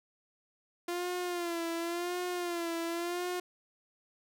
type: tone with vibrato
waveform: sawtooth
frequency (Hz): 346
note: F4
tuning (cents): -16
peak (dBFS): -29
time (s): 0.88-3.4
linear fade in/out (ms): 5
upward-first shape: sine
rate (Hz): 0.92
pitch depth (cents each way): 64
effects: none